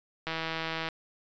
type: click train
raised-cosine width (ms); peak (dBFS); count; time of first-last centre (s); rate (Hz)
0.3; -17; 101; 0.27-0.887; 162
effects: resampled to 16000 Hz